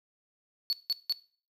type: tone bursts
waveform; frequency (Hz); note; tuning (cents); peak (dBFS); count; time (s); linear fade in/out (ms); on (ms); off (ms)
triangle; 4435; C#8; 0; -24; 3; 0.7-1.124; 0; 28; 170
effects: noise-tail reverb RT60 0.4 s tail -18 dB re dry